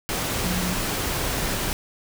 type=tone in noise; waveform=sine; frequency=180.5 Hz; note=F#3; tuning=43 cents flat; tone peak=-26 dBFS; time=0.44-0.74 s; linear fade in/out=0 ms; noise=pink; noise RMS=-26 dBFS; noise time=0.09-1.73 s; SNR=-3 dB; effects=none